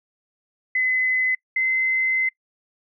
sine tone pair in turn, 2028 / 2057 Hz, B6 / C7, +45 / -30 cents, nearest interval unison, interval 25 cents, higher second, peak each -18 / -18 dBFS, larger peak neither, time 0.75-1.35 / 1.56-2.29 s, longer second, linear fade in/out 5 ms, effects noise-tail reverb RT60 0.1 s tail -25 dB re dry

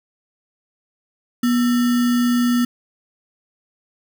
sine tone with sample-and-hold, 242.3 Hz, B3, 33 cents flat, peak -14 dBFS, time 1.43-2.65 s, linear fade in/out 5 ms, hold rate 1575 Hz, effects none

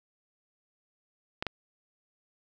clicks, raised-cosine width 0.3 ms, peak -15 dBFS, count 2, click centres 1.425 / 1.467 s, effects none

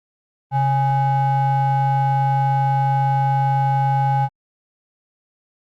triangle ring-modulated tone, 346.1 Hz, F4, 16 cents flat, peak -10 dBFS, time 0.51-4.29 s, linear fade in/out 50 ms, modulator 481 Hz, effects Opus 32 kbps

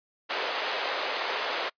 pink band-pass noise, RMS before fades -31 dBFS, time 0.29-1.7 s, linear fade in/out 20 ms, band 460 to 4500 Hz, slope 24 dB/octave, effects noise-tail reverb RT60 0.1 s tail -25 dB re dry + resampled to 11025 Hz

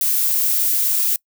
violet noise, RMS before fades -18 dBFS, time 0.01-1.16 s, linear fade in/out 2 ms, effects noise-tail reverb RT60 0.1 s tail -25 dB re dry

